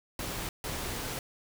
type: noise bursts at uneven times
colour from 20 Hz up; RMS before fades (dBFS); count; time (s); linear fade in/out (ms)
pink; -36; 2; 0.19-0.49 / 0.64-1.19; 2
effects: none